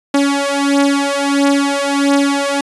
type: beating tone pair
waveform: sawtooth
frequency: 280 / 281.5 Hz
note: C#4 / C#4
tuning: +18 / +27 cents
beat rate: 1.5 Hz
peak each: -11 dBFS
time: 0.14-2.61 s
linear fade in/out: 5 ms
effects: resampled to 24000 Hz